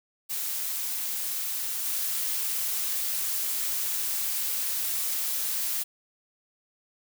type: noise with level steps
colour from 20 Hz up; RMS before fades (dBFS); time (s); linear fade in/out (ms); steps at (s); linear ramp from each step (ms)
blue; -31 / -29; 0.29-5.84; 20; 1.85; 5
effects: none